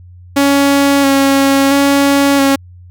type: tone with vibrato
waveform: sawtooth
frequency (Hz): 277.2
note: C#4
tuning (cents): 0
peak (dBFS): -4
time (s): 0.36-2.56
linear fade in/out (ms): 10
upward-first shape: square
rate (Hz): 0.74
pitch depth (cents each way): 17
effects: added 89 Hz sine -34 dBFS peak until 2.9 s